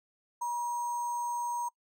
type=tone with sample-and-hold; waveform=sine; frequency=957 Hz; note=A#5; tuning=45 cents sharp; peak=-30 dBFS; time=0.41-1.69 s; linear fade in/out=10 ms; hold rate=7350 Hz; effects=noise-tail reverb RT60 0.1 s tail -25 dB re dry + low-pass 12000 Hz 12 dB/octave